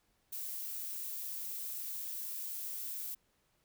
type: noise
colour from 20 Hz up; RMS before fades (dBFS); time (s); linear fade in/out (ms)
violet; -41; 0.32-3.15; 10
effects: pink hiss -75 dBFS RMS until 3.64 s